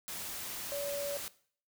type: tone in noise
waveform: sine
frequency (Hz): 570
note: C#5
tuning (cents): +48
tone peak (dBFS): -35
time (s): 0.72-1.17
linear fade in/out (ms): 0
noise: white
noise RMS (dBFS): -41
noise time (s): 0.08-1.28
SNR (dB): +3
effects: noise-tail reverb RT60 0.5 s tail -18 dB re dry